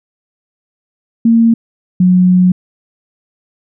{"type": "tone pair in turn", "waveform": "sine", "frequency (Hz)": [229.3, 182], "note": ["A#3", "F#3"], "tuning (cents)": [-28, -28], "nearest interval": "major third", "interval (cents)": 400, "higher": "first", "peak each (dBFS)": -5, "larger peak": "neither", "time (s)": [[1.25, 1.54], [2, 2.52]], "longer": "second", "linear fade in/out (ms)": 5, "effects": []}